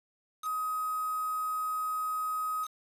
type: tone with quantisation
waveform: sine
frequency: 1260 Hz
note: D#6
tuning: 21 cents sharp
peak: -30 dBFS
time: 0.42-2.68 s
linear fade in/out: 50 ms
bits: 7
effects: resampled to 32000 Hz